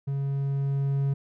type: tone with level ramp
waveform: triangle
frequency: 138.59 Hz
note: C#3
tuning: in tune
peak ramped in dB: -24 to -20 dBFS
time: 0.07-1.14 s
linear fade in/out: 10 ms
effects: none